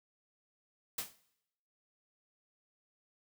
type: noise with exponential decay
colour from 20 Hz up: white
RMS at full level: -33 dBFS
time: 0.98-1.16 s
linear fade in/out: 5 ms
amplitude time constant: 38 ms
effects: noise-tail reverb RT60 0.8 s tail -19 dB re dry